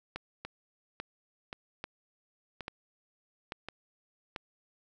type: two click trains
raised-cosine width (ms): 0.3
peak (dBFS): -23 / -21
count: 4 / 6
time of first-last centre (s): 0.45-3.686 / 0.16-4.362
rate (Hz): 0.927 / 1.19
effects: none